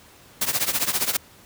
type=noise with tremolo; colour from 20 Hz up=white; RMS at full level=-20 dBFS; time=0.41-1.17 s; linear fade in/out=5 ms; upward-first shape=triangle; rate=15 Hz; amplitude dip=90%; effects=pink hiss -50 dBFS RMS until 1.45 s + high-pass 60 Hz 12 dB/octave